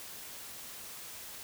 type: silence
effects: white hiss -46 dBFS RMS until 1.43 s